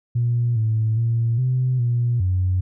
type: tone with pitch steps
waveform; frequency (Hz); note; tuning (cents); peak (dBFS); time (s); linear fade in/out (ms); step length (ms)
sine; 119.4 / 110.3 / 115.7 / 127.6 / 119.9 / 92; A#2 / A2 / A#2 / C3 / A#2 / F#2; +42 / +5 / -13 / -43 / +49 / -9; -16; 0.15-2.61; 10; 410
effects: tanh soft clip ceiling -12 dBFS